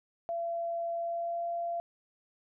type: tone with pitch glide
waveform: sine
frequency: 678 to 685.1 Hz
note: E5 to F5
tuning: +49 to -33 cents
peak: -31 dBFS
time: 0.29-1.8 s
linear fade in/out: 0 ms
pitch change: +18 cents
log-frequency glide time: 0.94-1.47 s
effects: none